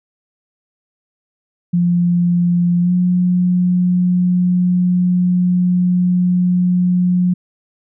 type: tone with pitch glide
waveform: sine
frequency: 174.61 to 179.62 Hz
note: F3 to F3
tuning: 0 to +49 cents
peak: -11 dBFS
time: 1.73-7.34 s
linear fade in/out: 10 ms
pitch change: +49 cents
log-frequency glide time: 2.81-2.92 s
effects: none